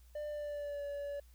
triangle tone with pitch glide, 596 to 571.7 Hz, D5 to D5, +25 to -47 cents, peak -36 dBFS, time 0.15-1.2 s, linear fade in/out 5 ms, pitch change -72 cents, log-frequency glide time 0.28-0.84 s, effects added 60 Hz sine -57 dBFS peak until 1.34 s + white hiss -70 dBFS RMS until 1.34 s

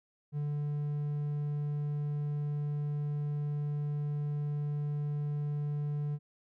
triangle tone, 146.83 Hz, D3, in tune, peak -29 dBFS, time 0.32-6.19 s, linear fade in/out 50 ms, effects none

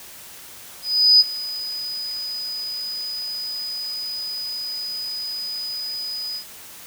sine tone with ADSR envelope, 4978 Hz, D#8, in tune, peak -8 dBFS, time 0.82-6.45 s, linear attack 380 ms, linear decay 29 ms, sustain -18 dB, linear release 94 ms, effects white hiss -41 dBFS RMS until 6.86 s

